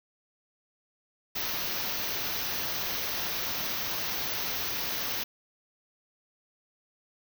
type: band-stop noise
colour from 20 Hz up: white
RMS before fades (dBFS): -32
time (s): 1.35-5.24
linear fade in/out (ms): 10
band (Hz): 6300 to 13000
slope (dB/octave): 96
effects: none